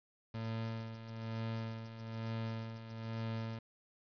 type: tone with tremolo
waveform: 30% pulse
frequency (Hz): 112.8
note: A2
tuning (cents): +44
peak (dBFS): -34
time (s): 0.34-3.59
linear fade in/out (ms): 5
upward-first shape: sine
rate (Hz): 1.1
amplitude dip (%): 65
effects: resampled to 11025 Hz + 10-bit